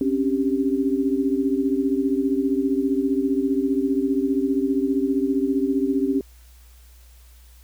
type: tone cluster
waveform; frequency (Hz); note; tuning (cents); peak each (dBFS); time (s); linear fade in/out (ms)
sine; 267.4 / 282.5 / 390.8; C4 / C#4 / G4; +38 / +33 / -5; -22 / -23 / -25; 0.01-6.21; 2
effects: added 60 Hz sine -46 dBFS peak until 7.63 s + white hiss -56 dBFS RMS until 7.63 s